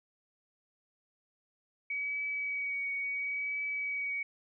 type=tone with vibrato; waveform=sine; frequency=2265 Hz; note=C#7; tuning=37 cents sharp; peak=-32 dBFS; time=1.9-4.23 s; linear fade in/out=5 ms; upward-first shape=triangle; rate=0.72 Hz; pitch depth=21 cents each way; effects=none